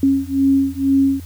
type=beating tone pair; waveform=sine; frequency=271.7 / 273.8 Hz; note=C#4 / C#4; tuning=-35 / -21 cents; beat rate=2.1 Hz; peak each=-16 dBFS; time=0.03-1.2 s; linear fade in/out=2 ms; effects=added 86 Hz sine -31 dBFS peak until 1.25 s + white hiss -46 dBFS RMS until 1.25 s